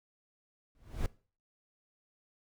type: noise with exponential growth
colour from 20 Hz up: brown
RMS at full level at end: -29 dBFS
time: 0.75-1.06 s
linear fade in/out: 1 ms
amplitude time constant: 67 ms
effects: noise-tail reverb RT60 0.4 s tail -21 dB re dry